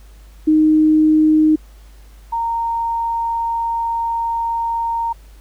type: tone pair in turn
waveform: sine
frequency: 310 / 924.1 Hz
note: D#4 / A#5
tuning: -6 / -15 cents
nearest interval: octave + perfect fifth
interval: 1891 cents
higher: second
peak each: -9 / -17 dBFS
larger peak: first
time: 0.47-1.56 / 2.32-5.13 s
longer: second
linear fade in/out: 10 ms
effects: added 51 Hz sine -39 dBFS peak until 5.4 s + pink hiss -52 dBFS RMS until 5.4 s